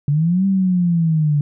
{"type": "linear two-way sweep", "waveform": "sine", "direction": "up then down", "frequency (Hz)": [139.4, 196.4, 143.8], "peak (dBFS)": -13, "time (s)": [0.08, 1.41], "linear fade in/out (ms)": 2, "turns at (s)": 0.46, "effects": []}